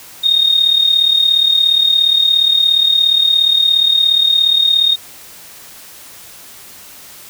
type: tone with amplitude modulation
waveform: sine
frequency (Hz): 3703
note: A#7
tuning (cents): -12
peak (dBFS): -6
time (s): 0.23-4.96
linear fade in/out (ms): 20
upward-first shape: sine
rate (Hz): 37.1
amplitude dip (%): 65
effects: white hiss -37 dBFS RMS until 7.29 s